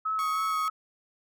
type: tone with vibrato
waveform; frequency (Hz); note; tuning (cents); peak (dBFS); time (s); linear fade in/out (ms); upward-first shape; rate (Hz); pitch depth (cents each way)
sine; 1280; D#6; +49; -26; 0.05-0.7; 10; sine; 3.2; 23
type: tone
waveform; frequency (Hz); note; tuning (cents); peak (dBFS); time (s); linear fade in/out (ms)
sawtooth; 1108.7; C#6; 0; -30; 0.19-0.68; 0
effects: none